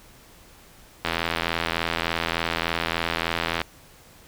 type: click train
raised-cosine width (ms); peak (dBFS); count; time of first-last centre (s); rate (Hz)
0.3; -7; 215; 1.05-3.616; 83.4
effects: pink hiss -51 dBFS RMS until 4.27 s